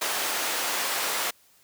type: high-pass noise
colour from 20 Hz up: pink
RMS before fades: -28 dBFS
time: 0.01-1.31 s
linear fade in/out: 10 ms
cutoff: 650 Hz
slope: 12 dB/octave
effects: white hiss -60 dBFS RMS until 1.63 s